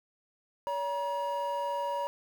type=tone pair together; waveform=triangle; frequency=567.7 / 954 Hz; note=C#5 / A#5; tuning=+41 / +40 cents; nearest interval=major sixth; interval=899 cents; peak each=-32 / -30 dBFS; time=0.67-2.07 s; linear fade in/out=0 ms; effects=9-bit